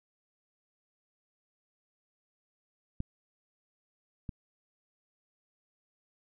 clicks, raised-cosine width 5 ms, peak -21 / -25 dBFS, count 2, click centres 3.004 / 4.292 s, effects none

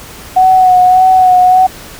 sine tone with vibrato, 740 Hz, F#5, in tune, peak -3 dBFS, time 0.36-1.67 s, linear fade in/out 10 ms, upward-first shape sine, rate 1.7 Hz, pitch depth 26 cents each way, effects pink hiss -31 dBFS RMS until 1.99 s

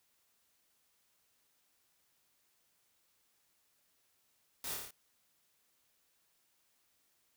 white noise with echo, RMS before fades -42 dBFS, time 4.64-4.74 s, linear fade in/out 2 ms, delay 28 ms, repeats 6, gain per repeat -2 dB, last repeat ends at 4.908 s, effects white hiss -75 dBFS RMS until 7.36 s

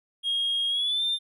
triangle tone with pitch glide, 3260 to 3596 Hz, G#7 to A7, -33 to +37 cents, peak -21 dBFS, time 0.23-1.19 s, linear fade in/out 50 ms, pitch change +170 cents, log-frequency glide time 0.69-1.04 s, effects tanh soft clip ceiling -20 dBFS

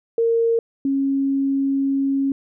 sine tone pair in turn, 460.3 / 273.7 Hz, A#4 / C#4, -22 / -22 cents, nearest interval major sixth, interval 900 cents, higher first, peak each -15 / -17 dBFS, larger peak first, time 0.18-0.59 / 0.85-2.32 s, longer second, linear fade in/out 2 ms, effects none

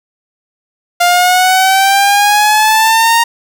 sawtooth exponential sweep, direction up, 698.5 to 933 Hz, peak -3 dBFS, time 1-3.24 s, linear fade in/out 10 ms, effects 7-bit

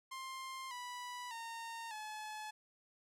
sawtooth tone with pitch steps, 1055 / 984.3 / 918.4 / 856.9 Hz, C6 / B5 / A#5 / A5, +14 / -6 / -26 / -46 cents, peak -40 dBFS, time 0.11-2.51 s, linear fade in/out 10 ms, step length 600 ms, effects low-pass 11000 Hz 12 dB/octave

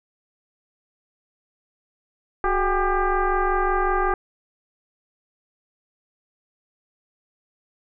sine tone with frequency modulation, 415.7 Hz, G#4, 2 cents sharp, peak -18 dBFS, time 2.44-4.14 s, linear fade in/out 2 ms, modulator 393 Hz, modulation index 2.8, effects none

